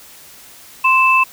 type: tone pair together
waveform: sine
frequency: 1042.7 / 2638 Hz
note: C6 / E7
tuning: -6 / +1 cents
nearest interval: octave + major third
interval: 1607 cents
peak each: -12 dBFS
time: 0.84-1.24 s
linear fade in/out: 10 ms
effects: white hiss -41 dBFS RMS until 1.32 s